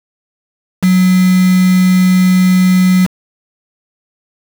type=tone with quantisation; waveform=sine; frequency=184 Hz; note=F#3; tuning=9 cents flat; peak=-6 dBFS; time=0.82-3.07 s; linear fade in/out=20 ms; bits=3; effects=none